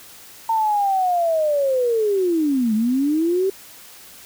sine linear two-way sweep, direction down then up, 910 to 210.2 to 392.3 Hz, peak -16 dBFS, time 0.49-3.5 s, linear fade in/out 5 ms, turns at 2.74 s, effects white hiss -43 dBFS RMS until 4.25 s

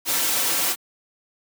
white noise with comb filter, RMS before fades -22 dBFS, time 0.05-0.76 s, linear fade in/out 50 ms, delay 4.8 ms, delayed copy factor -0.5, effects high-pass 200 Hz 12 dB/octave

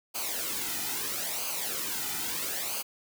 white noise with flanger, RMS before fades -33 dBFS, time 0.14-2.83 s, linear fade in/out 20 ms, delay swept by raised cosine 0.54 to 1.84 ms, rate 0.76 Hz, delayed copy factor -0.7, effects none

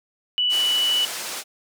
sine tone, 2960 Hz, F#7, in tune, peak -18 dBFS, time 0.38-1.05 s, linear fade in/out 0 ms
white low-pass noise, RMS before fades -31 dBFS, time 0.49-1.44 s, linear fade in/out 50 ms, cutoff 8900 Hz, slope 12 dB/octave
effects high-pass 300 Hz 12 dB/octave

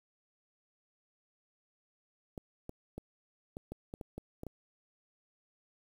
clicks, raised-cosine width 2 ms, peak -28 dBFS, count 10, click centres 2.378 / 2.694 / 2.98 / 3.569 / 3.72 / 3.939 / 4.012 / 4.18 / 4.434 / 4.467 s, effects 9-bit

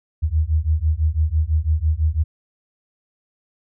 sine beating tone pair, 75.4 / 81.4 Hz, D2 / E2, +46 / -21 cents, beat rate 6 Hz, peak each -19 dBFS, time 0.22-2.24 s, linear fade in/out 20 ms, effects none

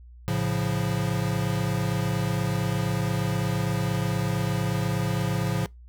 square chord, A augmented, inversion none, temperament equal, 110 / 138.59 / 174.61 Hz, A2 / C#3 / E#3, 0 / 0 / 0 cents, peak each -29 dBFS, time 0.28-5.66 s, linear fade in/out 0 ms, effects noise-tail reverb RT60 0.2 s tail -24 dB re dry + added 60 Hz sine -44 dBFS peak until 5.88 s

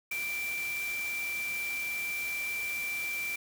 sine tone in noise, 2349 Hz, D7, in tune, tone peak -32 dBFS, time 0.11-3.36 s, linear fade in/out 5 ms, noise white, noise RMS -42 dBFS, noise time 0.11-3.36 s, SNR +7 dB, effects none

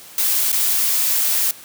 blue noise with dropouts, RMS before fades -18 dBFS, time 0.18-1.51 s, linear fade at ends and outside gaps 2 ms, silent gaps 0.519-0.527 s, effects white hiss -41 dBFS RMS until 1.64 s + high-pass 100 Hz 12 dB/octave

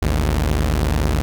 sawtooth tone pair together, 53.6 / 75.8 Hz, A1 / D#2, -45 / -45 cents, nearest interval tritone, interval 600 cents, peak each -15 dBFS, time 0.02-1.22 s, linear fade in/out 0 ms, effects none

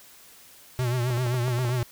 square tone with vibrato, 123.47 Hz, B2, in tune, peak -24 dBFS, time 0.79-1.83 s, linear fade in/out 0 ms, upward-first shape triangle, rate 7.6 Hz, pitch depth 89 cents each way
clicks, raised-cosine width 1 ms, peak -21 dBFS, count 8, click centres 1.104 / 1.175 / 1.265 / 1.343 / 1.481 / 1.588 / 1.649 / 1.693 s
effects white hiss -51 dBFS RMS until 1.91 s

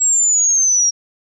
sine linear sweep, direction down, 7690 to 5600 Hz, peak -11 dBFS, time 0-0.91 s, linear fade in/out 20 ms, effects none

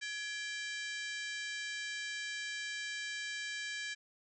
harmonic tone with a mistuned harmonic, 784 Hz, G5, in tune, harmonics 2 / 3 / 4 / 5 / 6 / 7 / 8 / 9 / 10, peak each -41 / -45 / -47 / -49 / -51 / -52 / -53 / -54 / -55 dBFS, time 0.01-3.95 s, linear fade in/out 20 ms, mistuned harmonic 2, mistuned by +130 cents, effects none

